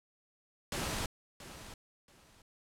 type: noise with echo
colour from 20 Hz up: pink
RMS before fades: -36 dBFS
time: 0.72-1.06 s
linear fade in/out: 2 ms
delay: 680 ms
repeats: 2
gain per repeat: -13 dB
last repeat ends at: 2.42 s
effects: low-pass 11000 Hz 12 dB/octave